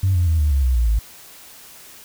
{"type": "tone with pitch steps", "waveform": "sine", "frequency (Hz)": [95, 87.62, 80.81, 74.54, 68.75, 63.4, 58.48, 53.94], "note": ["F#2", "F2", "E2", "D2", "C#2", "B1", "A#1", "A1"], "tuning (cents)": [46, 6, -34, 26, -14, 46, 6, -34], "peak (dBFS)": -13, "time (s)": [0.03, 0.99], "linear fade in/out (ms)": 5, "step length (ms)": 120, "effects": ["tanh soft clip ceiling -10 dBFS", "white hiss -43 dBFS RMS until 2.04 s"]}